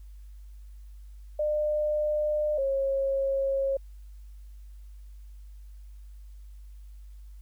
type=tone pair in turn; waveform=sine; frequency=602 / 543.9 Hz; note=D5 / C#5; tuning=+43 / -33 cents; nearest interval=major second; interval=176 cents; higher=first; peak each=-24 dBFS; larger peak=neither; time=1.39-2.58 / 2.58-3.77 s; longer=neither; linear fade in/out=5 ms; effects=added 50 Hz sine -43 dBFS peak until 7.41 s + white hiss -69 dBFS RMS until 7.41 s